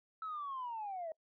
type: linear sweep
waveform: sine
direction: down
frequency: 1317 to 622.3 Hz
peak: -38 dBFS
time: 0.22-1.12 s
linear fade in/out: 2 ms
effects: noise-tail reverb RT60 0.1 s tail -25 dB re dry + tanh soft clip ceiling -35 dBFS